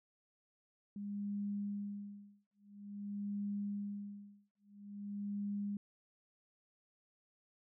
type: tone with tremolo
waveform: sine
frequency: 203.1 Hz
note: G#3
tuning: 38 cents flat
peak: -36 dBFS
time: 0.96-5.77 s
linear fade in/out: 2 ms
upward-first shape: sine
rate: 0.49 Hz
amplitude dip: 100%
effects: none